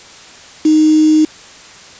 sine tone with quantisation, 310 Hz, D#4, 6 cents flat, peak -6 dBFS, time 0.65-1.25 s, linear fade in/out 5 ms, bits 4, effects white hiss -37 dBFS RMS until 1.99 s + resampled to 16000 Hz

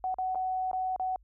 sine tone with dropouts, 747 Hz, F#5, 16 cents sharp, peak -28 dBFS, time 0.04-1.16 s, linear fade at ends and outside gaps 1 ms, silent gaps 0.143-0.185 / 0.348-0.355 / 0.714-0.731 / 0.962-0.997 s, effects added 50 Hz sine -57 dBFS peak until 1.23 s

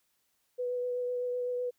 sine tone with vibrato, 493.9 Hz, B4, in tune, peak -30 dBFS, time 0.58-1.71 s, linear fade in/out 20 ms, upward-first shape triangle, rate 7.9 Hz, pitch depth 15 cents each way, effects white hiss -75 dBFS RMS until 1.78 s

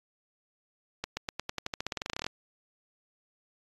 accelerating click train, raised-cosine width 0.2 ms, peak -15 dBFS, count 21, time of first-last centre 1.04-2.265 s, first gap 130 ms, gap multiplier 0.91, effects AAC 32 kbps

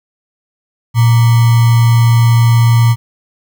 sine tone with sample-and-hold, 116.5 Hz, A#2, 1 cent flat, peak -5 dBFS, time 0.94-2.96 s, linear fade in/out 50 ms, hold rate 1050 Hz, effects none

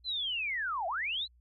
sine linear two-way sweep, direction down then up, 4143 to 640 to 4143 Hz, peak -31 dBFS, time 0.04-1.28 s, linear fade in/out 50 ms, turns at 0.87 s, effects added 60 Hz sine -60 dBFS peak until 1.4 s

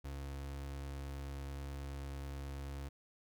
35% pulse tone, 69.3 Hz, C#2, in tune, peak -40 dBFS, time 0.04-2.89 s, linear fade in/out 10 ms, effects none

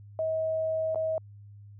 sine tone with dropouts, 638 Hz, D#5, 43 cents sharp, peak -26 dBFS, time 0.19-1.18 s, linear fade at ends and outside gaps 1 ms, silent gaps 0.947-0.957 s, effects added 102 Hz sine -46 dBFS peak until 1.79 s

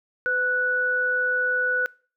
sine tone pair together, 502.7 / 1477 Hz, B4 / F#6, +31 / -3 cents, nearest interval octave + perfect fifth, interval 1866 cents, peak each -29 / -21 dBFS, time 0.26-1.86 s, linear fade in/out 0 ms, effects noise-tail reverb RT60 0.4 s tail -24 dB re dry

